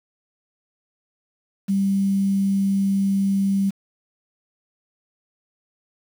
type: tone with quantisation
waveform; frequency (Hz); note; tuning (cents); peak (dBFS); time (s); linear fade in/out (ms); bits
sine; 196; G3; 0; -17; 1.68-3.71; 20; 7
effects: none